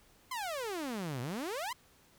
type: exponential two-way sweep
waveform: sawtooth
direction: down then up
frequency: 1068 to 116.54 to 1068 Hz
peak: -32 dBFS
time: 0.31-1.73 s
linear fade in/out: 5 ms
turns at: 1.21 s
effects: pink hiss -64 dBFS RMS until 2.18 s